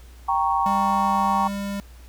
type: chord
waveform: sine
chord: G diminished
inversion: none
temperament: equal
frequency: 784 / 932.3 / 1108.7 Hz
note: G5 / Bb5 / Db6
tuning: 0 / 0 / 0 cents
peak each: -23 dBFS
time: 0.28-1.48 s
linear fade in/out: 10 ms
type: tone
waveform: square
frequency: 199.9 Hz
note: G3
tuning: 34 cents sharp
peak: -27 dBFS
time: 0.66-1.8 s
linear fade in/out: 0 ms
effects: added 60 Hz sine -42 dBFS peak until 2.08 s + pink hiss -53 dBFS RMS until 2.08 s